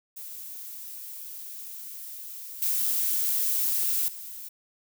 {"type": "noise with level steps", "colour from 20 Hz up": "violet", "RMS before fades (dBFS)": [-40, -26, -40], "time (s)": [0.16, 4.49], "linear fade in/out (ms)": 10, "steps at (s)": [2.62, 4.08], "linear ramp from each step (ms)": 2, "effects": []}